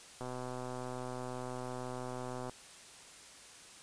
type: click train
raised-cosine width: 1 ms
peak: -28 dBFS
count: 289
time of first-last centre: 0.21-2.496 s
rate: 126 Hz
effects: white hiss -54 dBFS RMS until 3.82 s + resampled to 22050 Hz